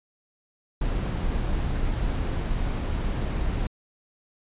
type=noise; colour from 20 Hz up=brown; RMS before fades=-26 dBFS; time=0.81-3.67 s; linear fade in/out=5 ms; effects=resampled to 8000 Hz